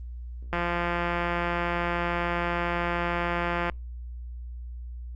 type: click train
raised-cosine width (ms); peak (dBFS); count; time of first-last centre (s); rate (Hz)
0.5; -13; 549; 0.53-3.698; 173
effects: added 60 Hz sine -35 dBFS peak until 5.15 s + Opus 32 kbps